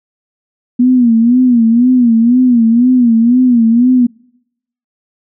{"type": "tone with vibrato", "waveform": "sine", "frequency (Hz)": 240, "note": "B3", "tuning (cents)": -49, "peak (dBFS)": -5, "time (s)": [0.79, 4.07], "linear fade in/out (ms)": 10, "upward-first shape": "sine", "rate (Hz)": 2, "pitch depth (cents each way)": 110, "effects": ["noise-tail reverb RT60 0.8 s tail -26 dB re dry"]}